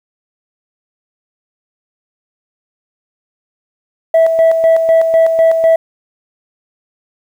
sine tone with tremolo, 654 Hz, E5, 14 cents flat, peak -3 dBFS, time 4.14-5.76 s, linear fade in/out 5 ms, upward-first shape square, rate 4 Hz, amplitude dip 55%, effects tanh soft clip ceiling -4 dBFS + 7-bit

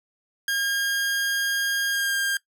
sawtooth tone with pitch glide, 1620 to 1605.1 Hz, G#6 to G6, -43 to +41 cents, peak -19 dBFS, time 0.48-2.37 s, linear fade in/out 2 ms, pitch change -16 cents, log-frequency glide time 1.91-2.15 s, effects noise-tail reverb RT60 0.1 s tail -20 dB re dry

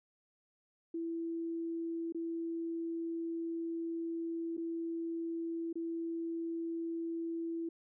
sine tone with dropouts, 332.2 Hz, E4, 13 cents sharp, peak -35 dBFS, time 0.94-7.69 s, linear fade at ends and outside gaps 5 ms, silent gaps 2.124-2.146 / 4.569-4.577 / 5.729-5.755 s, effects none

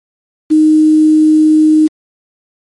sine tone with quantisation, 309.9 Hz, D#4, 7 cents flat, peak -4 dBFS, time 0.5-1.88 s, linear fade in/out 20 ms, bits 5, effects MP3 48 kbps

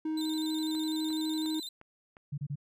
triangle tone, 313.6 Hz, D#4, 14 cents sharp, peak -28 dBFS, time 0.05-1.6 s, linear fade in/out 5 ms
40% pulse tone with vibrato, 3823 Hz, A#7, 43 cents sharp, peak -37 dBFS, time 0.17-1.69 s, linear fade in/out 5 ms, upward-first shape square, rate 12 Hz, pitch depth 86 cents each way
click train, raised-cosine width 0.5 ms, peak -36 dBFS, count 5, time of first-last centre 0.75-2.168 s, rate 2.82 Hz
sine tone bursts, 143.6 Hz, D3, 39 cents flat, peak -32 dBFS, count 3, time 2.32-2.557 s, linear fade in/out 10 ms, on 59 ms, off 30 ms
effects resampled to 32000 Hz

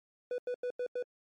triangle tone bursts, 493.9 Hz, B4, in tune, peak -30 dBFS, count 5, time 0.31-1.026 s, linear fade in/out 2 ms, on 72 ms, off 89 ms, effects MP3 48 kbps

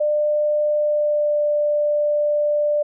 sine tone with pitch glide, 598 to 592.2 Hz, D5 to D5, +31 to +14 cents, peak -16 dBFS, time 0-2.83 s, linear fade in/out 10 ms, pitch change -17 cents, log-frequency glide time 0.71-1.42 s, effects none

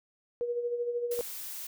sine tone with tremolo, 479.6 Hz, A#4, 49 cents sharp, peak -27 dBFS, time 0.41-1.21 s, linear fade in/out 0 ms, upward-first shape sine, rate 13 Hz, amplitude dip 55%
blue noise, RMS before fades -40 dBFS, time 1.11-1.67 s, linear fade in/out 5 ms
click, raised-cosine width 1 ms, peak -29 dBFS, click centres 1.191 s
effects none

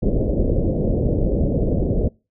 pink low-pass noise, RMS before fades -19 dBFS, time 0.02-2.09 s, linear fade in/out 10 ms, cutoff 580 Hz, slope 48 dB/octave, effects noise-tail reverb RT60 0.3 s tail -25 dB re dry

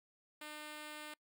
5% pulse tone, 302 Hz, D4, 48 cents sharp, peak -35 dBFS, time 0.41-1.14 s, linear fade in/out 5 ms, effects noise-tail reverb RT60 0.1 s tail -25 dB re dry

